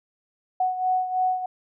sine beating tone pair, 740 / 743.1 Hz, F#5 / F#5, 0 / +7 cents, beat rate 3.1 Hz, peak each -22 / -28 dBFS, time 0.6-1.46 s, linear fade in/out 5 ms, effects none

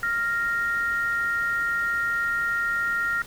sine tone pair together, 1396.9 / 1862.6 Hz, F6 / A#6, 0 / -2 cents, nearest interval perfect fourth, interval 498 cents, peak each -24 / -27 dBFS, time 0.03-3.22 s, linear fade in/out 2 ms, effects pink hiss -44 dBFS RMS until 3.26 s

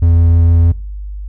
triangle tone with vibrato, 84.2 Hz, E2, 37 cents sharp, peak -4 dBFS, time 0.02-0.72 s, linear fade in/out 5 ms, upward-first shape triangle, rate 6.5 Hz, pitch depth 8 cents each way, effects noise-tail reverb RT60 0.6 s tail -25 dB re dry + added 50 Hz sine -22 dBFS peak until 1.28 s

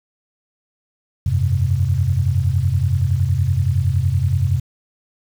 sine chord, F suspended second, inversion none, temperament equal, 87.31 / 98 / 130.81 Hz, F2 / G2 / C3, 0 / 0 / 0 cents, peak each -19 dBFS, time 1.26-4.6 s, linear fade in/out 5 ms, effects 7-bit

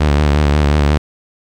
sawtooth tone with vibrato, 73.5 Hz, D2, 2 cents sharp, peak -6 dBFS, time 0-0.98 s, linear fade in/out 10 ms, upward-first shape sine, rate 5.6 Hz, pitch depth 52 cents each way, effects low-pass 5000 Hz 12 dB/octave + 8-bit

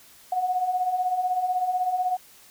sine beating tone pair, 719 / 735 Hz, F#5 / F#5, -50 / -12 cents, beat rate 16 Hz, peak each -30 / -23 dBFS, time 0.32-2.17 s, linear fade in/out 5 ms, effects white hiss -52 dBFS RMS until 2.5 s

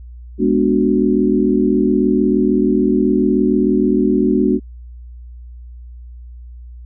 sine chord, G# half-diminished seventh, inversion none, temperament equal, 207.7 / 246.9 / 293.7 / 370 Hz, G#3 / B3 / D4 / F#4, 0 / 0 / 0 / 0 cents, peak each -17 dBFS, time 0.38-4.6 s, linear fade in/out 50 ms, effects added 60 Hz sine -32 dBFS peak until 6.85 s

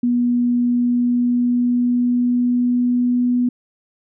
sine tone with pitch glide, 242.6 to 245.8 Hz, B3 to B3, -31 to -8 cents, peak -14 dBFS, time 0.03-3.49 s, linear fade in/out 5 ms, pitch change +23 cents, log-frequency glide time 0.57-3.29 s, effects none

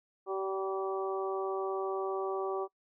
harmonic tone with a mistuned harmonic, 192.3 Hz, G3, 33 cents flat, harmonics 2 / 3 / 4 / 5 / 6, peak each -33 / -41 / -39 / -45 / -40 dBFS, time 0.26-2.68 s, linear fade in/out 50 ms, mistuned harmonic 5, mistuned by +15 cents, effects noise-tail reverb RT60 0.1 s tail -22 dB re dry

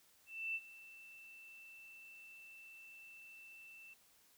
sine tone with ADSR envelope, 2665 Hz, E7, 18 cents sharp, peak -36 dBFS, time 0.26-3.94 s, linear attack 290 ms, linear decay 47 ms, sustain -18 dB, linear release 8 ms, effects white hiss -69 dBFS RMS until 4.37 s

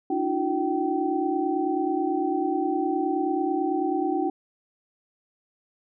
sine tone cluster, 294.5 / 323.8 / 363.3 / 771 Hz, D4 / E4 / F#4 / G5, +5 / -31 / -32 / -29 cents, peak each -28 dBFS, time 0.1-4.3 s, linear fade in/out 5 ms, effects none

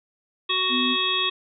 harmonic tone, 371.8 Hz, F#4, 8 cents sharp, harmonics 1 / 3 / 5 / 7 / 9 / 10, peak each -33 / -28 / -34 / -28 / -24 / -28 dBFS, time 0.49-1.3 s, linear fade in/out 10 ms
sine tone, 252.7 Hz, B3, 40 cents sharp, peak -24 dBFS, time 0.69-0.97 s, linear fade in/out 50 ms
effects none

